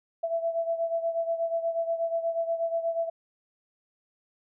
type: beating tone pair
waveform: sine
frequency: 664 / 672.3 Hz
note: E5 / E5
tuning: +12 / +34 cents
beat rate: 8.3 Hz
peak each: -27 / -32 dBFS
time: 0.23-3.1 s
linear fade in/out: 10 ms
effects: none